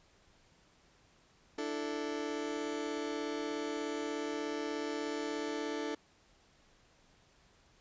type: chord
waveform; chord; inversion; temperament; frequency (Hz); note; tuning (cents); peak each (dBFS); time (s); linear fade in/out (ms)
35% pulse; D suspended second; none; just; 293.7 / 330.4 / 440.5; D4 / E4 / A4; 0 / +4 / +2; -38 / -40 / -37; 1.58-5.95; 5
effects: pink hiss -66 dBFS RMS until 7.8 s + resampled to 16000 Hz